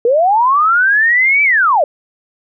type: linear two-way sweep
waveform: sine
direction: up then down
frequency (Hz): 450 to 2331 to 538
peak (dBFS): -8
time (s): 0.05-1.84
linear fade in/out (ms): 2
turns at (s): 1.43
effects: none

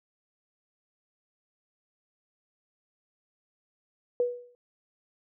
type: tone with exponential decay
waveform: sine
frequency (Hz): 487.5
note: B4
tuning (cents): -23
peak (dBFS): -20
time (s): 4.2-4.55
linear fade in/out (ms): 1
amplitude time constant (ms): 75
effects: none

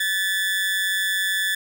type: tone with amplitude modulation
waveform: 30% pulse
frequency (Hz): 1738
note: A6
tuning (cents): -22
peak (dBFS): -16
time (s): 0-1.55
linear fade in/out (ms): 5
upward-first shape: sine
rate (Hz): 189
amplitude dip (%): 50
effects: none

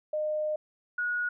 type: tone pair in turn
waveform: sine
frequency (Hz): 611 / 1453.2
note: D#5 / F#6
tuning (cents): -32 / -32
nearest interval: octave + minor third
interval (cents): 1500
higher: second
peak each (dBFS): -27 / -27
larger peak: neither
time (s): 0.13-0.56 / 0.98-1.29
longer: first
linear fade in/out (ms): 5
effects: none

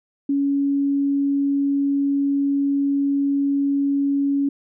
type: tone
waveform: sine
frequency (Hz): 280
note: C#4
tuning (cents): +18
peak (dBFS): -17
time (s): 0.29-4.49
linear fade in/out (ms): 5
effects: none

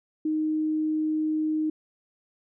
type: tone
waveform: sine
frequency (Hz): 310.5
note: D#4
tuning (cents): -3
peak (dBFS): -23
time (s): 0.25-1.7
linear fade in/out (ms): 5
effects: none

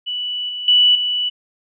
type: tone with level steps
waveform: sine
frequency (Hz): 2960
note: F#7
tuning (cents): 0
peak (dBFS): -21 / -24 / -9 / -17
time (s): 0.06-1.3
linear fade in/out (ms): 20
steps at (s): 0.49 / 0.68 / 0.95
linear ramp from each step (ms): 2
effects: none

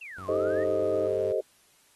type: exponential two-way sweep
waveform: sine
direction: down then up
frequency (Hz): 2794 to 1034 to 1901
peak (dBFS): -39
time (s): 0.01-0.64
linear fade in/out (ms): 5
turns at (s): 0.27
type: tone with pitch glide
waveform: sawtooth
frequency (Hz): 94 to 99.59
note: F#2 to G2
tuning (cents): +28 to +28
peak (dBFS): -39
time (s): 0.18-1.32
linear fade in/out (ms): 0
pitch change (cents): +100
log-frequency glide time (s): 0.37-1.03
type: chord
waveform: sine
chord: A half-diminished seventh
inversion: third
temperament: equal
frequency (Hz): 392 / 440 / 523.3 / 622.3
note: G4 / A4 / C5 / Eb5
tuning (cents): 0 / 0 / 0 / 0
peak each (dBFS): -30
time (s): 0.28-1.41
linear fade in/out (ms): 10
type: harmonic tone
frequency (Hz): 311.1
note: D#4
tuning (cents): 0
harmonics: 1 / 2 / 4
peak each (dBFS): -35 / -41 / -47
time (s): 0.28-1.08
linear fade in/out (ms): 20
effects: white hiss -62 dBFS RMS until 1.95 s + AAC 32 kbps

